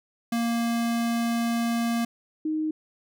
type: tone pair in turn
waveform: square / sine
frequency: 233.1 / 311.2 Hz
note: A#3 / D#4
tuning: 0 / 0 cents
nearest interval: perfect fourth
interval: 500 cents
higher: second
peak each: -24 dBFS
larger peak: neither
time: 0.32-2.05 / 2.45-2.71 s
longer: first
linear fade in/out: 5 ms
effects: none